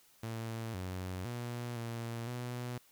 sawtooth tone with pitch steps, 113.4 / 92.3 / 120.2 / 116.3 / 122.5 Hz, A#2 / F#2 / B2 / A#2 / B2, -47 / -4 / -46 / -4 / -14 cents, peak -34 dBFS, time 0.23-2.78 s, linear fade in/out 5 ms, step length 510 ms, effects white hiss -65 dBFS RMS until 2.91 s

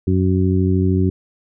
harmonic tone, 93.2 Hz, F#2, 13 cents sharp, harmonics 1 / 2 / 3 / 4, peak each -16 / -19 / -21 / -22 dBFS, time 0.07-1.1 s, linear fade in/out 5 ms, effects none

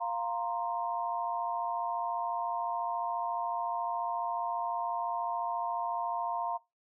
sine chord, F suspended fourth, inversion none, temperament equal, 698.5 / 932.3 / 1046.5 Hz, F5 / Bb5 / C6, 0 / 0 / 0 cents, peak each -35 / -34 / -38 dBFS, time 0-6.58 s, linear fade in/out 20 ms, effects noise-tail reverb RT60 0.2 s tail -19 dB re dry

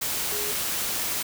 sine tone in noise, 415.3 Hz, G#4, in tune, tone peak -34 dBFS, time 0.32-0.52 s, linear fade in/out 10 ms, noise white, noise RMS -28 dBFS, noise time 0.01-1.23 s, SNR -9 dB, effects none

